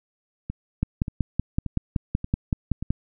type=two click trains; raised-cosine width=5 ms; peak=-17 / -9 dBFS; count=5 / 12; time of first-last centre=0.5-2.826 / 0.83-2.905 s; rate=1.72 / 5.3 Hz; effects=none